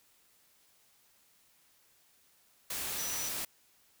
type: tone in noise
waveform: sine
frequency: 5900 Hz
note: F#8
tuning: 6 cents flat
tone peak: -38 dBFS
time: 2.98-3.29 s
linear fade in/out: 5 ms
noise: white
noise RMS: -37 dBFS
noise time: 2.7-3.45 s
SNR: -4 dB
effects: white hiss -67 dBFS RMS until 4 s